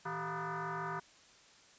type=tone with frequency modulation; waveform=sine; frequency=113.9 Hz; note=A#2; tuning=40 cents flat; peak=-36 dBFS; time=0.05-1 s; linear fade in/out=10 ms; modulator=274 Hz; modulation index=5.3; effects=white hiss -61 dBFS RMS until 1.78 s + resampled to 16000 Hz